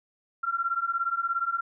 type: beating tone pair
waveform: sine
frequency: 1360 / 1377 Hz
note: F6 / F6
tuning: -46 / -25 cents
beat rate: 17 Hz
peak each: -29 / -28 dBFS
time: 0.43-1.61 s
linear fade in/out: 10 ms
effects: none